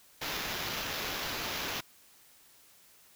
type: noise with sample-and-hold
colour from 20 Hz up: white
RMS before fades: -36 dBFS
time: 0.21-1.81 s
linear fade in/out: 10 ms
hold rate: 8820 Hz
effects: white hiss -60 dBFS RMS until 3.15 s